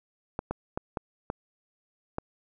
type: clicks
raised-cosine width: 1 ms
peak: -16 dBFS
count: 6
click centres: 0.391 / 0.51 / 0.775 / 0.972 / 1.301 / 2.184 s
effects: none